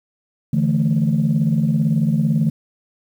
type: chord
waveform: sine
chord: D suspended second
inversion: none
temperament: equal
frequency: 146.83 / 164.81 / 220 Hz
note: D3 / E3 / A3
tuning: 0 / 0 / 0 cents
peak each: -18 dBFS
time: 0.53-2.5 s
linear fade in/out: 5 ms
effects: tanh soft clip ceiling -8 dBFS + 8-bit